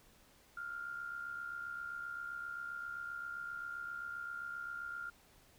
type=tone with amplitude modulation; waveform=sine; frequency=1400 Hz; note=F6; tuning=4 cents sharp; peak=-38 dBFS; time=0.57-5.1 s; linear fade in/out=5 ms; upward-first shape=sine; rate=67.6 Hz; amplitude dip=60%; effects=pink hiss -65 dBFS RMS until 5.58 s